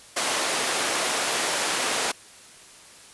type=high-pass noise; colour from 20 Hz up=pink; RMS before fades=-25 dBFS; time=0.16-2.12 s; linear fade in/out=10 ms; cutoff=480 Hz; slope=12 dB/octave; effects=white hiss -48 dBFS RMS until 3.13 s + resampled to 24000 Hz